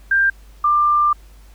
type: tone pair in turn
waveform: sine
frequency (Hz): 1588 / 1189.7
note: G6 / D6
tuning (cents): +22 / +22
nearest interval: perfect fourth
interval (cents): 500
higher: first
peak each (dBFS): -12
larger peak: neither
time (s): 0.11-0.3 / 0.64-1.13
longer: second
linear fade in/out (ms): 5
effects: added 50 Hz sine -41 dBFS peak until 1.54 s + pink hiss -53 dBFS RMS until 1.54 s